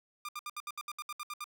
sawtooth tone bursts, 1200 Hz, D6, 37 cents sharp, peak -34 dBFS, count 12, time 0.25-1.442 s, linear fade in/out 2 ms, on 37 ms, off 68 ms, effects none

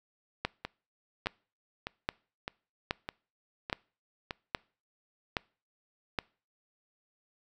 two click trains, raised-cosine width 0.3 ms, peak -13 / -19 dBFS, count 8 / 7, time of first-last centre 0.45-6.188 / 0.65-4.309 s, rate 1.22 / 1.64 Hz, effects noise-tail reverb RT60 0.4 s tail -25 dB re dry

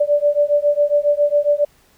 sine beating tone pair, 581 / 588.3 Hz, D5 / D5, -19 / +3 cents, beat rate 7.3 Hz, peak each -16 dBFS, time 0-1.65 s, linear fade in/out 10 ms, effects pink hiss -55 dBFS RMS until 1.97 s

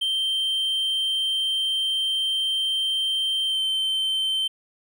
triangle tone with pitch glide, 3136 to 3105 Hz, G7 to G7, 0 to -17 cents, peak -20 dBFS, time 0.01-4.48 s, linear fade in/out 10 ms, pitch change -17 cents, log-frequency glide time 3.46-3.6 s, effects none

